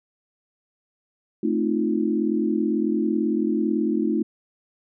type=chord; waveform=sine; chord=F dominant seventh; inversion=first; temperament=equal; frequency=220 / 261.6 / 311.1 / 349.2 Hz; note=A3 / C4 / Eb4 / F4; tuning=0 / 0 / 0 / 0 cents; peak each=-24 / -29 / -24 / -26 dBFS; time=1.43-4.23 s; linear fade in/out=5 ms; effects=none